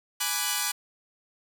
5% pulse chord, G# half-diminished seventh, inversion none, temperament equal with one note detuned, 830.6 / 987.8 / 1171.3 / 1480 Hz, G#5 / B5 / D6 / F#6, 0 / 0 / -5 / 0 cents, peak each -20 dBFS, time 0.2-0.72 s, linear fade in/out 10 ms, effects none

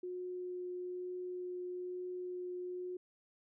sine tone with vibrato, 361.2 Hz, F#4, 42 cents flat, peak -39 dBFS, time 0.03-2.97 s, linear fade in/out 5 ms, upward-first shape triangle, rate 1.1 Hz, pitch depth 8 cents each way, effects none

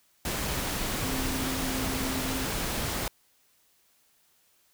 sine tone in noise, 261.6 Hz, C4, in tune, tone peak -33 dBFS, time 1.04-2.47 s, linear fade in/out 2 ms, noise pink, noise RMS -31 dBFS, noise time 0.25-3.08 s, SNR -5 dB, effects white hiss -66 dBFS RMS until 4.73 s

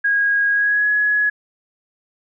sine tone with pitch glide, 1641 to 1684.2 Hz, G#6 to G#6, -21 to +24 cents, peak -14 dBFS, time 0.04-1.3 s, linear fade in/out 10 ms, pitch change +45 cents, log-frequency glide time 0.5-0.89 s, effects none

